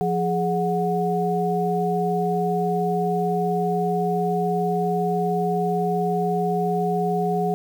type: tone cluster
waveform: sine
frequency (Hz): 174.2 / 417 / 733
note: F3 / G#4 / F#5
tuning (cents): -4 / +7 / -16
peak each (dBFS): -24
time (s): 0.01-7.54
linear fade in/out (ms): 0
effects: 8-bit